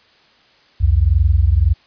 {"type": "tone pair together", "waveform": "sine", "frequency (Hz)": [64.2, 85.97], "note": ["C2", "F2"], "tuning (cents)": [-32, -27], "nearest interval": "perfect fourth", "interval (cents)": 505, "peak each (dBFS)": -13, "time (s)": [0.8, 1.74], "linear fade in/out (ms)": 20, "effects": ["white hiss -52 dBFS RMS until 1.86 s", "resampled to 11025 Hz"]}